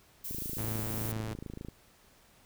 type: noise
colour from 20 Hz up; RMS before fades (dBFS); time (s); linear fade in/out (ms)
violet; -39; 0.24-1.12; 5
type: click train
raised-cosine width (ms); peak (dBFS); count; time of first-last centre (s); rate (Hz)
3; -28; 38; 0.31-1.685; 26.9
type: tone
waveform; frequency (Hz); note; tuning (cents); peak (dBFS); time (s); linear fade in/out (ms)
sawtooth; 110; A2; 0; -31; 0.58-1.34; 5
effects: pink hiss -62 dBFS RMS until 2.45 s